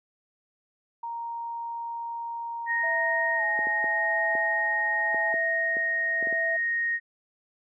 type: tone with pitch glide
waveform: sine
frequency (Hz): 932.3 to 850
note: A#5 to G#5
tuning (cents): 0 to +40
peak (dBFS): -31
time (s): 1.03-5.33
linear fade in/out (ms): 5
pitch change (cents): -160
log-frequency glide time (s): 3.36-3.43
type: tone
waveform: sine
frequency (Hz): 1864.7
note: A#6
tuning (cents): 0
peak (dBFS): -24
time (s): 2.66-7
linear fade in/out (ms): 50
type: tone with tremolo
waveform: sine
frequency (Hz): 659.3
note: E5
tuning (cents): 0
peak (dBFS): -29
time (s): 2.83-6.57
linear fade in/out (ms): 10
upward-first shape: sine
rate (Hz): 0.87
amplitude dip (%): 60
type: clicks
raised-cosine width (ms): 2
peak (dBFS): -21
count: 10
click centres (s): 3.59 / 3.67 / 3.842 / 4.352 / 5.145 / 5.341 / 5.768 / 6.226 / 6.271 / 6.326
effects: high-pass 300 Hz 12 dB/octave